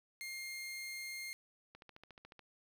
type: tone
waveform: sawtooth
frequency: 2123 Hz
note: C7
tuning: 25 cents sharp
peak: -39 dBFS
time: 0.21-1.33 s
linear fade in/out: 0 ms
type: click train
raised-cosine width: 0.3 ms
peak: -38 dBFS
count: 10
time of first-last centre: 1.75-2.393 s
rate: 14 Hz
effects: 11-bit